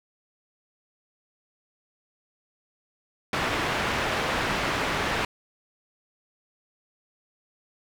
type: low-pass noise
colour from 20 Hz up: white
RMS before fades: -27 dBFS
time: 3.33-5.25 s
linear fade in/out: 2 ms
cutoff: 2000 Hz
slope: 12 dB/octave
effects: none